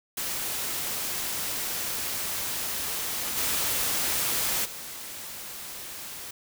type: noise with level steps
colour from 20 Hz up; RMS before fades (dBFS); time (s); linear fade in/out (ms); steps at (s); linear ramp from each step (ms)
white; -31 / -27 / -39; 0.17-6.31; 5; 3.36 / 4.64; 20
effects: none